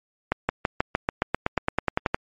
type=accelerating click train; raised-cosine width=0.5 ms; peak=-6 dBFS; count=16; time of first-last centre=0.32-2.145 s; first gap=170 ms; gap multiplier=0.95; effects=MP3 48 kbps